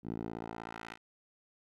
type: tone with band-pass filter sweep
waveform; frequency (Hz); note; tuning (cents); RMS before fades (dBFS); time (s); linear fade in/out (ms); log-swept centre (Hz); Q
10% pulse; 56.2; A1; +37; -42; 0.03-0.98; 50; 230 to 2200; 0.96
effects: none